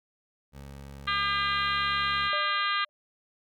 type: tone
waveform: 20% pulse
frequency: 69.3 Hz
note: C#2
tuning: in tune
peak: -37 dBFS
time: 0.52-2.31 s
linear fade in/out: 50 ms
type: harmonic tone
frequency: 402.1 Hz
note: G4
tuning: 44 cents sharp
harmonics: 3 / 4 / 5 / 6 / 7 / 8 / 9 / 10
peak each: -28 / -32 / -34 / -38 / -37 / -35 / -40 / -37 dBFS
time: 1.07-2.85 s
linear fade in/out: 10 ms
type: tone with exponential decay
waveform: sine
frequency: 598 Hz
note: D5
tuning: 31 cents sharp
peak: -32 dBFS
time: 2.33-2.89 s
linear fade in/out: 0 ms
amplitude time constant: 120 ms
effects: none